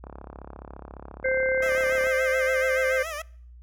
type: click train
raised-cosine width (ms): 1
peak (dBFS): -26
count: 71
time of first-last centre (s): 0.04-2.069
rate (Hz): 34.5
type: harmonic tone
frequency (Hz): 522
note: C5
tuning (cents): -4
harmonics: 1 / 3 / 4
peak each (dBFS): -23 / -28 / -29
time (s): 1.24-3.03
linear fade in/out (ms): 10
type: tone with vibrato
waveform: 15% pulse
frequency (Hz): 622.3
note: D#5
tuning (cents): 0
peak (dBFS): -25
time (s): 1.62-3.22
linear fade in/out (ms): 5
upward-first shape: sine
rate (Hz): 7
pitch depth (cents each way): 110
effects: noise-tail reverb RT60 0.6 s tail -25 dB re dry + added 60 Hz sine -44 dBFS peak until 3.62 s